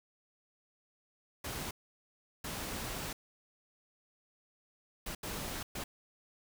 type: noise bursts at uneven times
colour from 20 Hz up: pink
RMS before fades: -40 dBFS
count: 5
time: 1.44-1.71 / 2.44-3.13 / 5.06-5.15 / 5.23-5.63 / 5.75-5.84 s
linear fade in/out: 5 ms
effects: none